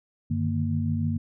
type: tone cluster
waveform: sine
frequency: 96.1 / 149.5 / 156.1 / 231.5 Hz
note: G2 / D3 / D#3 / A#3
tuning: -34 / +31 / +6 / -12 cents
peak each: -27 / -29 / -36 / -28 dBFS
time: 0.3-1.18 s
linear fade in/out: 10 ms
effects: none